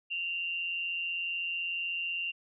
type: tone with amplitude modulation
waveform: sine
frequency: 2771 Hz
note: F7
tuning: 14 cents flat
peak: -29 dBFS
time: 0.1-2.32 s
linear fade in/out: 20 ms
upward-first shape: sine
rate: 176 Hz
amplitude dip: 50%
effects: none